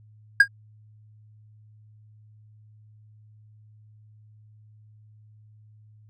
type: tone with exponential decay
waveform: triangle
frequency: 1625 Hz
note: G#6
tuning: 38 cents flat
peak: -5 dBFS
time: 0.4-0.48 s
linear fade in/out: 5 ms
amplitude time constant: 16 ms
effects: added 107 Hz sine -50 dBFS peak until 6.09 s + resampled to 24000 Hz